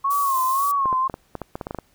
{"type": "tone with vibrato", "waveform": "sine", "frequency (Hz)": 1085, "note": "C#6", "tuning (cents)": -37, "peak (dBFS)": -18, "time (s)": [0.04, 1.08], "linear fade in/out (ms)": 10, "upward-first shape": "sine", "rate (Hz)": 1.9, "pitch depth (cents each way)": 89}
{"type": "high-pass noise", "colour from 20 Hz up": "pink", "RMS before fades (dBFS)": -32, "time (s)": [0.1, 0.72], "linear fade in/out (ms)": 10, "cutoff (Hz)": 11000, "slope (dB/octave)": 12}
{"type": "clicks", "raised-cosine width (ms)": 1, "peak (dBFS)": -15, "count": 12, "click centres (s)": [0.857, 0.928, 1.098, 1.141, 1.353, 1.417, 1.555, 1.612, 1.669, 1.709, 1.747, 1.787]}
{"effects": ["pink hiss -61 dBFS RMS until 1.94 s"]}